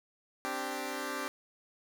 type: chord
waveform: 10% pulse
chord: C suspended second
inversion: none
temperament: equal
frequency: 261.6 / 293.7 / 392 Hz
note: C4 / D4 / G4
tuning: 0 / 0 / 0 cents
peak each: -31 dBFS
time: 0.45-1.28 s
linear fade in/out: 0 ms
effects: none